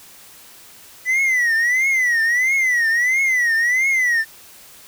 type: tone with vibrato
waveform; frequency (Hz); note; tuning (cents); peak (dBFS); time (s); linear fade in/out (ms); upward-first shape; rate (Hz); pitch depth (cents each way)
triangle; 1975.5; B6; 0; -13; 1.05-4.25; 50; triangle; 1.5; 180
effects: white hiss -44 dBFS RMS until 4.87 s